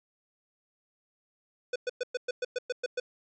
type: tone bursts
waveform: square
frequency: 497.6 Hz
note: B4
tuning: 13 cents sharp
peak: -29 dBFS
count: 10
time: 1.73-3 s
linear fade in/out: 5 ms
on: 28 ms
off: 110 ms
effects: resampled to 16000 Hz